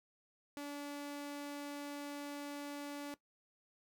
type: tone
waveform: sawtooth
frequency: 287.9 Hz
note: D4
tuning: 34 cents flat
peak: -38 dBFS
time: 0.57-3.14 s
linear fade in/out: 0 ms
effects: noise-tail reverb RT60 0.1 s tail -17 dB re dry